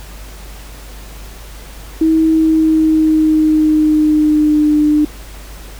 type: tone with pitch glide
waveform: sine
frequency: 320 to 300.3 Hz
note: D#4 to D4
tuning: +49 to +39 cents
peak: -8 dBFS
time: 2.01-5.05 s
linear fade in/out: 5 ms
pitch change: -110 cents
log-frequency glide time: 2.27-4.74 s
effects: added 50 Hz sine -31 dBFS peak until 5.79 s + pink hiss -37 dBFS RMS until 5.79 s